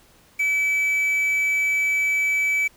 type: tone with quantisation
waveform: triangle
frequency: 2300 Hz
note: D7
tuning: 37 cents flat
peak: -17 dBFS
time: 0.39-2.68 s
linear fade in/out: 10 ms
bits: 7
effects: pink hiss -55 dBFS RMS until 2.76 s